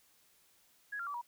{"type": "tone with pitch steps", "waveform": "sine", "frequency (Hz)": [1667, 1385.7, 1151.8, 957.4], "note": ["G#6", "F6", "D6", "A#5"], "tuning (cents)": [6, -14, -34, 46], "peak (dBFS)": -37, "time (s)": [0.92, 1.216], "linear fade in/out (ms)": 10, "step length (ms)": 74, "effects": ["white hiss -68 dBFS RMS until 1.27 s"]}